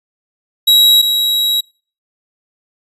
45% pulse tone pair in turn, 3859 / 3859 Hz, B7 / B7, -41 / -41 cents, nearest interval unison, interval 0 cents, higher neither, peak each -6 / -12 dBFS, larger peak first, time 0.67-1.02 / 1.02-1.61 s, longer second, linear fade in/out 10 ms, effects noise-tail reverb RT60 0.4 s tail -24 dB re dry + resampled to 32000 Hz

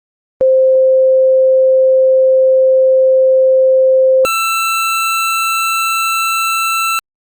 sine / 25% pulse tone pair in turn, 523.3 / 1334.7 Hz, C5 / E6, 0 / +21 cents, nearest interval octave + major third, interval 1621 cents, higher second, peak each -6 / -9 dBFS, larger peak first, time 0.41-4.25 / 4.25-6.99 s, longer first, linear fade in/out 0 ms, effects Opus 24 kbps

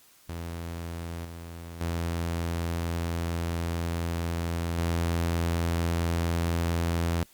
sawtooth tone with level steps, 84.4 Hz, E2, 41 cents sharp, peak -30 / -35 / -24 / -21 dBFS, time 0.29-7.23 s, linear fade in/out 0 ms, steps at 1.25 / 1.81 / 4.78 s, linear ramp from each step 2 ms, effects white hiss -58 dBFS RMS until 7.33 s + Opus 48 kbps

